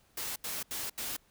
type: noise bursts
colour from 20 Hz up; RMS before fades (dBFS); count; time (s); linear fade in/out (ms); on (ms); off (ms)
white; -37; 4; 0.17-1.167; 5; 190; 79
effects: pink hiss -67 dBFS RMS until 1.3 s